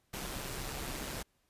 pink noise with amplitude modulation, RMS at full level -38 dBFS, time 0.13-1.23 s, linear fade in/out 10 ms, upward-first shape sine, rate 134 Hz, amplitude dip 45%, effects pink hiss -75 dBFS RMS until 1.49 s + resampled to 32000 Hz

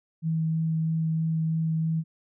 sine tone with vibrato, 160.9 Hz, E3, 42 cents flat, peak -23 dBFS, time 0.22-2.04 s, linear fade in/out 50 ms, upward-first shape sine, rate 3.1 Hz, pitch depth 8 cents each way, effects none

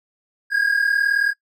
triangle tone pair together, 1622.3 / 1661.2 Hz, G#6 / G#6, -41 / 0 cents, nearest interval unison, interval 41 cents, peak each -16 / -19 dBFS, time 0.5-1.34 s, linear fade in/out 50 ms, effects noise-tail reverb RT60 0.1 s tail -22 dB re dry

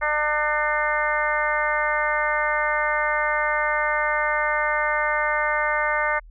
harmonic tone, 300 Hz, D4, 37 cents sharp, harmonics 2 / 3 / 4 / 5 / 6 / 7, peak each -27 / -27 / -27 / -27 / -27 / -27 dBFS, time 0.01-6.2 s, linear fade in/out 20 ms, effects added 40 Hz sine -42 dBFS peak until 6.3 s

